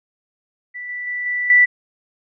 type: tone with level steps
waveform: sine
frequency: 1970 Hz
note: B6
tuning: 5 cents flat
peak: -28 / -25 / -22 / -19 / -8 dBFS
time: 0.74-1.66 s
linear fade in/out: 20 ms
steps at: 0.89 / 1.07 / 1.26 / 1.5 s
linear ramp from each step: 2 ms
effects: none